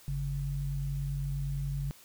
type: tone pair together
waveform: sine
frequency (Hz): 49.26 / 140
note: G1 / C#3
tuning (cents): +9 / +18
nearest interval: octave + tritone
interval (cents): 1809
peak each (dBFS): -35 / -32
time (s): 0.08-1.91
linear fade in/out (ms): 0
effects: white hiss -56 dBFS RMS until 2.04 s